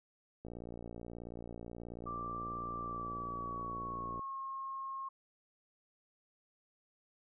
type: click train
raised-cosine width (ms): 2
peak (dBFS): -33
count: 220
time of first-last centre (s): 0.45-4.194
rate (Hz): 58.5
type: tone with pitch glide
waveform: sine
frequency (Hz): 1174.7 to 1077.2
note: D6 to C#6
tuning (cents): 0 to -50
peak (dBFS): -39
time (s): 2.06-5.09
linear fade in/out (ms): 10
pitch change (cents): -150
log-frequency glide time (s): 2.82-4.4
effects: none